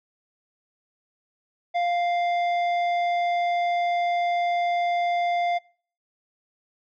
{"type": "tone with tanh clipping", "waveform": "sine", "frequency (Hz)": 698.5, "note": "F5", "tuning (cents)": 0, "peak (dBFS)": -23, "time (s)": [1.74, 5.59], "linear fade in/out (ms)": 20, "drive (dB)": 13, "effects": ["noise-tail reverb RT60 0.5 s tail -25 dB re dry", "low-pass 4000 Hz 12 dB/octave"]}